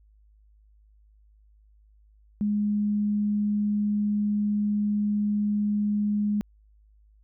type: tone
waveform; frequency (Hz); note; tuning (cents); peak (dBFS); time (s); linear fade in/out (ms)
sine; 207.7; G#3; 0; -22; 2.41-6.41; 0
effects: added 52 Hz sine -55 dBFS peak until 7.23 s